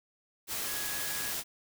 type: tone in noise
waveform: sine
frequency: 1669 Hz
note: G#6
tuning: 8 cents sharp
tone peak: -42 dBFS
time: 0.64-1.34 s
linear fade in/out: 50 ms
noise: white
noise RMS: -35 dBFS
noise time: 0.47-1.44 s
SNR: -10 dB
effects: none